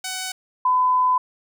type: tone pair in turn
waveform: 5% pulse / sine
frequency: 749 / 1007.9 Hz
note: F#5 / B5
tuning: +21 / +35 cents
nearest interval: perfect fourth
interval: 514 cents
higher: second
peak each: -15 dBFS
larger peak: neither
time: 0.04-0.32 / 0.65-1.18 s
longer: second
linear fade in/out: 5 ms
effects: none